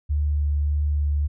sine tone with vibrato, 73.42 Hz, D2, in tune, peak -19 dBFS, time 0.09-1.28 s, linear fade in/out 20 ms, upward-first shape sine, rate 1.7 Hz, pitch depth 11 cents each way, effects none

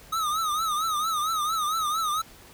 square tone with vibrato, 1258 Hz, D#6, 19 cents sharp, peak -25 dBFS, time 0.12-2.22 s, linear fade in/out 10 ms, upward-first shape triangle, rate 4.4 Hz, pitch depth 120 cents each way, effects pink hiss -50 dBFS RMS until 2.53 s

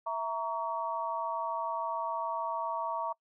sine chord, A# diminished, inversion second, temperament equal with one note detuned, 659.3 / 932.3 / 1128.1 Hz, E5 / A#5 / C#6, 0 / 0 / +30 cents, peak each -37 / -34 / -36 dBFS, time 0.06-3.13 s, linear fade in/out 10 ms, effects noise-tail reverb RT60 0.1 s tail -25 dB re dry

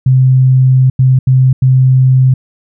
sine tone bursts at uneven times, 130 Hz, C3, 11 cents flat, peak -4 dBFS, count 4, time 0.06-0.9 / 0.99-1.19 / 1.27-1.53 / 1.62-2.34 s, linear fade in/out 5 ms, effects none

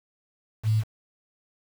sine tone with quantisation, 109.2 Hz, A2, 13 cents flat, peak -19 dBFS, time 0.63-0.84 s, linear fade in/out 50 ms, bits 7, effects none

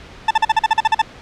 40% pulse tone bursts, 882 Hz, A5, 4 cents sharp, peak -9 dBFS, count 11, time 0.28-1.018 s, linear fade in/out 5 ms, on 28 ms, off 43 ms, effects pink hiss -39 dBFS RMS until 1.21 s + low-pass 4000 Hz 12 dB/octave

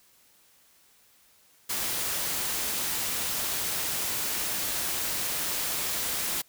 white noise, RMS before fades -30 dBFS, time 1.69-6.42 s, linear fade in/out 10 ms, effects white hiss -61 dBFS RMS until 6.48 s

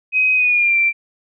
sine tone with pitch glide, 2522 to 2353 Hz, D#7 to D7, +23 to +3 cents, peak -12 dBFS, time 0.12-0.93 s, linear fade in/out 50 ms, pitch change -120 cents, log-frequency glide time 0.35-0.77 s, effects none

